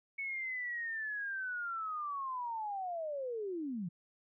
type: linear sweep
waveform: sine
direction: down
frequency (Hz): 2222 to 160.1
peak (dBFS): -36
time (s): 0.18-3.89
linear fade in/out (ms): 10
effects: none